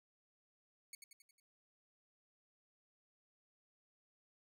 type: tone with echo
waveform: 10% pulse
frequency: 2223 Hz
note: C#7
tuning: 4 cents sharp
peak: -39 dBFS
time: 0.93-0.95 s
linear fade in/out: 2 ms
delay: 90 ms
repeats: 5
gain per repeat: -5 dB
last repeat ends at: 1.4 s
effects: none